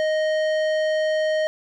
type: tone with tanh clipping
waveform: sine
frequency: 622.3 Hz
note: D#5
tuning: in tune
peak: -21 dBFS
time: 0-1.47 s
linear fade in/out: 0 ms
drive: 14 dB
effects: none